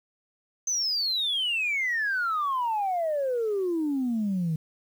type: exponential sweep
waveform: sine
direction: down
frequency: 6272 to 154.3 Hz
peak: -23 dBFS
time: 0.67-4.56 s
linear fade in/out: 5 ms
effects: tanh soft clip ceiling -21 dBFS + 9-bit